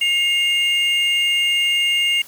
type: tone pair together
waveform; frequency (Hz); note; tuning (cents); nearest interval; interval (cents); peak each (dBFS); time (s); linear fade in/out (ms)
triangle; 2156 / 2812; C#7 / F7; -49 / +11; perfect fourth; 460; -19 / -15; 0.01-2.22; 5
effects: white hiss -43 dBFS RMS until 2.27 s